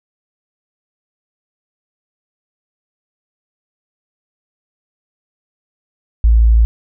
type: tone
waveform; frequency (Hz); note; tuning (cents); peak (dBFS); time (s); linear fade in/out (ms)
sine; 56.3; A1; +40; -6; 6.24-6.65; 0
effects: none